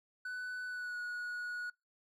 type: tone with pitch glide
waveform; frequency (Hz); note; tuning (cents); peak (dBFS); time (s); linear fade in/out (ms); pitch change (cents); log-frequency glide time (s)
triangle; 1495 to 1458.3; F#6 to F#6; +17 to -26; -36; 0.25-1.7; 5; -43; 0.66-1
effects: noise-tail reverb RT60 0.2 s tail -24 dB re dry + MP3 96 kbps

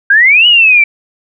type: exponential two-way sweep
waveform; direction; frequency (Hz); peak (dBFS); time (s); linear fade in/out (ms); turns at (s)
sine; up then down; 1568 to 2960 to 2303; -3; 0.1-0.84; 5; 0.47
effects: none

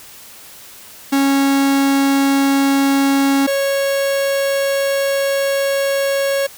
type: tone pair in turn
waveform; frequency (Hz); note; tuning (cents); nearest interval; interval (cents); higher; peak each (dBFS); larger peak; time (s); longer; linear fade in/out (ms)
45% pulse; 275.4 / 551.9; C#4 / C#5; -11 / -8; octave; 1203; second; -12 / -15; first; 1.12-3.47 / 3.47-6.47; second; 10
effects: white hiss -39 dBFS RMS until 6.57 s

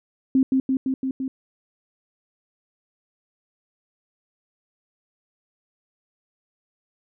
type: tone with echo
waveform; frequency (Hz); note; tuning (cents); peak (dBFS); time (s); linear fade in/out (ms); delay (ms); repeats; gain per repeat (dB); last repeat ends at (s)
sine; 263.9; C4; +15; -14; 0.35-0.43; 2; 170; 5; -2; 1.28
effects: none

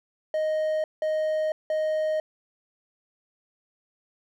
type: tone bursts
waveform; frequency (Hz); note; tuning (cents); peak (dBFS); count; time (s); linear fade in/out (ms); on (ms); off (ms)
triangle; 622.3; D#5; 0; -21; 3; 0.34-2.2; 2; 500; 180
effects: none

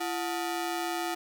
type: ring-modulated tone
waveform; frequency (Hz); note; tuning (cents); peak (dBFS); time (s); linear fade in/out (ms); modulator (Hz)
sawtooth; 534; C5; +35; -23; 0-1.15; 10; 194
effects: none

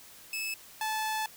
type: tone pair in turn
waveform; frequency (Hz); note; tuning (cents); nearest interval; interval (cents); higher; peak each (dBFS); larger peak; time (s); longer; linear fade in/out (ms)
sawtooth; 2606 / 869.6; E7 / A5; -20 / -21; octave + perfect fifth; 1901; first; -29 / -26; second; 0.33-0.54 / 0.81-1.26; second; 2
effects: white hiss -52 dBFS RMS until 1.36 s

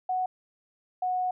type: tone pair in turn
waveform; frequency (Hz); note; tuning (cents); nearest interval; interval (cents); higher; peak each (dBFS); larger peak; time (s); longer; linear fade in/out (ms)
sine; 740 / 733.6; F#5 / F#5; 0 / -15; unison; 15; first; -25 / -25; neither; 0.09-0.26 / 1.02-1.31; second; 5
effects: none

